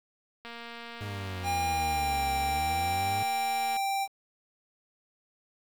click train, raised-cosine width 0.3 ms, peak -27 dBFS, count 777, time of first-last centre 0.45-3.766 s, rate 234 Hz
40% pulse exponential two-way sweep, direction down then up, 104.2 to 66.8 to 104.2 Hz, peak -34 dBFS, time 1.01-3.23 s, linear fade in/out 0 ms, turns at 2.33 s
square tone with pitch glide, 803 to 784.7 Hz, G5 to G5, +41 to +2 cents, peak -28 dBFS, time 1.43-4.08 s, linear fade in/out 50 ms, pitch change -39 cents, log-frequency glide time 1.73-2.31 s
effects 9-bit

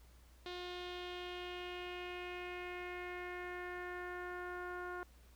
sawtooth tone with low-pass filter sweep, 357.5 Hz, F4, 41 cents sharp, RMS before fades -45 dBFS, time 0.46-5.03 s, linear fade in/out 0 ms, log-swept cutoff 3800 to 1400 Hz, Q 3.5, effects added 60 Hz sine -60 dBFS peak until 5.35 s + pink hiss -68 dBFS RMS until 5.35 s

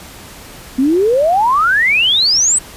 sine exponential sweep, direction up, 250 to 8372 Hz, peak -9 dBFS, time 0.78-2.59 s, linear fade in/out 10 ms, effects pink hiss -35 dBFS RMS until 2.76 s + resampled to 32000 Hz

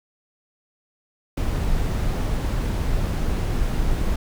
brown noise, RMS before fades -22 dBFS, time 1.37-4.16 s, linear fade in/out 5 ms, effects none

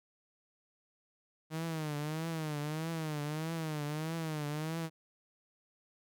sawtooth tone with vibrato, 155.7 Hz, D#3, 2 cents sharp, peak -31 dBFS, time 1.5-4.9 s, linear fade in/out 50 ms, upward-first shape triangle, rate 1.6 Hz, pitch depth 120 cents each way, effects none

